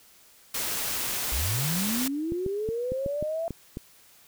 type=noise; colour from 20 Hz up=white; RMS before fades=-30 dBFS; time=0.54-2.08 s; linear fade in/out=5 ms
type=linear sweep; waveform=sine; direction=up; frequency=50 to 675 Hz; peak=-27 dBFS; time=1.32-3.48 s; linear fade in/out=0 ms
type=clicks; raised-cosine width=3 ms; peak=-20 dBFS; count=8; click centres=2.321 / 2.463 / 2.689 / 2.92 / 3.062 / 3.226 / 3.507 / 3.771 s
effects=white hiss -56 dBFS RMS until 4.27 s